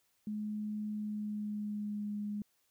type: tone with pitch glide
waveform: sine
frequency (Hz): 211.4 to 207.3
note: G#3 to G#3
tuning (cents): +31 to -3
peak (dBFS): -35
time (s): 0.27-2.42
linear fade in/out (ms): 2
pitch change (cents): -34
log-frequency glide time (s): 0.89-2.12
effects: white hiss -75 dBFS RMS until 2.7 s